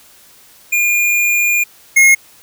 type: tone pair in turn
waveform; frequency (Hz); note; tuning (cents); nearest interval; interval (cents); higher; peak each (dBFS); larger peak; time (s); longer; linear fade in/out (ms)
square; 2419 / 2155; D#7 / C#7; -49 / -49; major second; 200; first; -12 / -6; second; 0.72-1.64 / 1.96-2.15; first; 10
effects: white hiss -45 dBFS RMS until 2.42 s